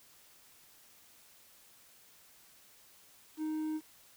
triangle tone with quantisation, 311.1 Hz, D#4, in tune, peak -31 dBFS, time 3.37-3.81 s, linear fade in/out 50 ms, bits 10, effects white hiss -61 dBFS RMS until 4.16 s

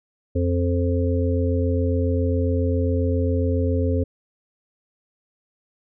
harmonic tone, 87.31 Hz, F2, in tune, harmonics 1 / 3 / 5 / 6, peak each -20 / -25 / -27 / -28 dBFS, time 0.35-4.04 s, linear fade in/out 10 ms, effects none

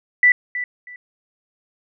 sine tone with echo, 1975.5 Hz, B6, in tune, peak -9 dBFS, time 0.23-0.32 s, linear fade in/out 2 ms, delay 320 ms, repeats 2, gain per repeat -13 dB, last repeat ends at 0.96 s, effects none

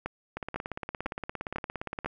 two click trains, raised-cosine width 0.5 ms, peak -19 / -17 dBFS, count 30 / 5, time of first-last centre 0.37-2.046 / 0.06-2.06 s, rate 17.3 / 2 Hz, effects none

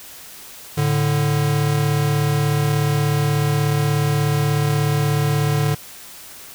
square tone pair together, 110.25 / 146.83 Hz, A2 / D3, +4 / 0 cents, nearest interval perfect fourth, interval 496 cents, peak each -23 / -18 dBFS, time 0.77-5.75 s, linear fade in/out 10 ms, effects white hiss -39 dBFS RMS until 6.54 s

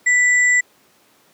sine tone pair together, 1975.5 / 7458 Hz, B6 / A#8, 0 / 0 cents, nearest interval octave + major seventh, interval 2300 cents, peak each -12 / -22 dBFS, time 0.06-0.61 s, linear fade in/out 10 ms, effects pink hiss -55 dBFS RMS until 1.33 s + high-pass 200 Hz 12 dB/octave

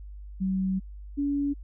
sine tone pair in turn, 189.6 / 284.1 Hz, F#3 / C#4, +43 / +43 cents, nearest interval perfect fifth, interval 700 cents, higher second, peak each -24 dBFS, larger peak neither, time 0.4-0.8 / 1.17-1.54 s, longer first, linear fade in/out 20 ms, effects added 50 Hz sine -39 dBFS peak until 1.63 s

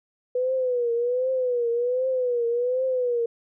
sine tone with vibrato, 493.9 Hz, B4, in tune, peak -21 dBFS, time 0.35-3.26 s, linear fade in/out 5 ms, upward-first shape triangle, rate 1.3 Hz, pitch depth 110 cents each way, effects none

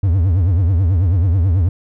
triangle tone with vibrato, 89.6 Hz, F2, 45 cents sharp, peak -9 dBFS, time 0.03-1.69 s, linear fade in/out 5 ms, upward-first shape triangle, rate 9.2 Hz, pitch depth 240 cents each way, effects none

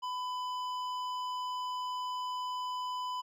triangle tone with hard clipping, 1001 Hz, B5, 23 cents sharp, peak -36 dBFS, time 0.02-3.22 s, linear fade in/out 20 ms, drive 14 dB, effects none

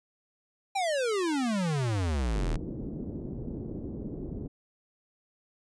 square exponential sweep, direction down, 812 to 35.93 Hz, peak -27 dBFS, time 0.75-2.57 s, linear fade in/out 10 ms
white low-pass noise, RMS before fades -37 dBFS, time 2.35-4.48 s, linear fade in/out 10 ms, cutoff 350 Hz, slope 24 dB/octave
effects resampled to 22050 Hz

